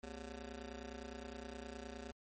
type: ring-modulated tone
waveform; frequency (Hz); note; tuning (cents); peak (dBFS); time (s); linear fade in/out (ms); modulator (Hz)
15% pulse; 158.9; D#3; +37; -37; 0.03-2.12; 2; 94.3
effects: MP3 32 kbps